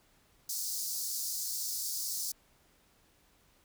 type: high-pass noise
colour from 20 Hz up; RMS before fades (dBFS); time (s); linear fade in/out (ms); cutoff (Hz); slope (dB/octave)
pink; -36; 0.49-2.32; 5; 4600; 48
effects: pink hiss -67 dBFS RMS until 3.64 s